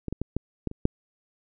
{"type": "clicks", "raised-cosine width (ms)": 3, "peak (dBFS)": [-18, -17, -15, -13, -14, -24, -7], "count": 7, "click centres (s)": [0.083, 0.126, 0.216, 0.366, 0.673, 0.714, 0.854], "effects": []}